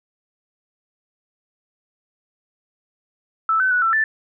sine tone with pitch steps, 1316 / 1521 / 1473 / 1338 / 1762 Hz, E6 / F#6 / F#6 / E6 / A6, -3 / +47 / -8 / +25 / +2 cents, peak -15 dBFS, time 3.49-4.04 s, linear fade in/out 2 ms, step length 110 ms, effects none

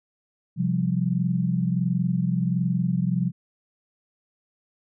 sine chord, C suspended fourth, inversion none, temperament equal, 130.81 / 174.61 / 196 Hz, C3 / F3 / G3, 0 / 0 / 0 cents, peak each -26 / -23 / -28 dBFS, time 0.56-3.32 s, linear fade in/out 50 ms, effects none

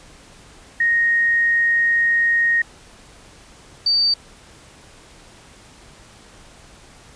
sine tone pair in turn, 1864.7 / 4613 Hz, A#6 / D8, 0 / -32 cents, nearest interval octave + major third, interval 1568 cents, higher second, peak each -14 dBFS, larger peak neither, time 0.8-2.62 / 3.86-4.14 s, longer first, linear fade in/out 5 ms, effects pink hiss -46 dBFS RMS until 7.15 s + resampled to 22050 Hz

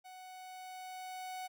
45% pulse tone with level ramp, 743 Hz, F#5, 7 cents sharp, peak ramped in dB -50 to -40 dBFS, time 0.04-1.48 s, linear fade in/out 20 ms, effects none

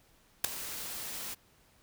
white noise with ADSR envelope, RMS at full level -22 dBFS, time 0.44-1.35 s, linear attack 6 ms, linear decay 4 ms, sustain -18 dB, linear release 17 ms, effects pink hiss -65 dBFS RMS until 1.82 s

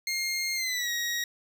20% pulse tone with pitch glide, 2127 to 1894.9 Hz, C7 to A#6, +28 to +28 cents, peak -23 dBFS, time 0.07-1.24 s, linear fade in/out 2 ms, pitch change -200 cents, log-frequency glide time 0.55-0.9 s, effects none

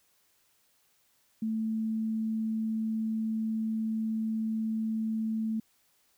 sine tone, 220.9 Hz, A3, 7 cents sharp, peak -28 dBFS, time 1.42-5.6 s, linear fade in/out 5 ms, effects white hiss -69 dBFS RMS until 6.17 s

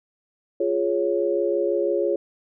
sine chord, Db major, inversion first, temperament equal, 349.2 / 415.3 / 554.4 Hz, F4 / Ab4 / Db5, 0 / 0 / 0 cents, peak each -24 dBFS, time 0.6-2.16 s, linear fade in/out 5 ms, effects none

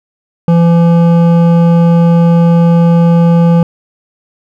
triangle tone with hard clipping, 169.3 Hz, E3, 46 cents sharp, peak -6 dBFS, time 0.48-3.63 s, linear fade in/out 2 ms, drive 15 dB, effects none

